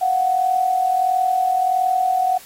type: tone pair together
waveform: sine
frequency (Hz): 702.5 / 744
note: F5 / F#5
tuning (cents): +10 / +9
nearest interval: minor second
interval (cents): 99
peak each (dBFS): -23 / -16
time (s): 0.01-2.38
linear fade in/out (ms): 10
effects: white hiss -43 dBFS RMS until 2.45 s + AAC 48 kbps